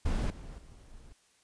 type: noise with level steps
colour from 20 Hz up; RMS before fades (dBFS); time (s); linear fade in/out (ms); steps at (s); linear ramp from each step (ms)
brown; -29 / -44 / -52; 0.05-1.13; 10; 0.3 / 0.58; 2
effects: white hiss -67 dBFS RMS until 1.43 s + resampled to 22050 Hz